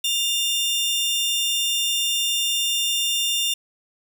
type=tone pair together; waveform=sawtooth; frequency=2805 / 3578 Hz; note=F7 / A7; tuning=+7 / +28 cents; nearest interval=major third; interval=421 cents; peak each=-20 dBFS; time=0.04-3.54 s; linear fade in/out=5 ms; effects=none